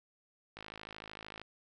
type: click train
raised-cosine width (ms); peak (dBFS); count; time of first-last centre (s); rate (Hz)
0.3; -29; 46; 0.57-1.416; 53.2
effects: none